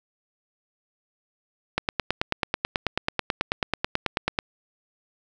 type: click train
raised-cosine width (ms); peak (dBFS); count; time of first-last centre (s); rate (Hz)
0.3; -6; 25; 1.78-4.389; 9.2
effects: none